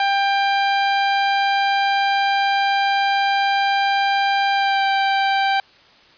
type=tone with pitch glide; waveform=sawtooth; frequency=793 to 783.9 Hz; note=G5 to G5; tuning=+20 to 0 cents; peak=-12 dBFS; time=0-5.6 s; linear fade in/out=2 ms; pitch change=-20 cents; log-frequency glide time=4.54-4.84 s; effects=white hiss -50 dBFS RMS until 6.17 s + resampled to 11025 Hz